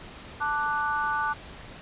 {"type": "chord", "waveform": "sine", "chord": "D major", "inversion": "second", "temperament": "equal", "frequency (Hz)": [880, 1174.7, 1480], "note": ["A5", "D6", "F#6"], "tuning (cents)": [0, 0, 0], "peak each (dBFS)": -29, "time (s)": [0.4, 1.34], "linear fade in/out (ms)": 20, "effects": ["pink hiss -44 dBFS RMS until 1.81 s", "resampled to 8000 Hz"]}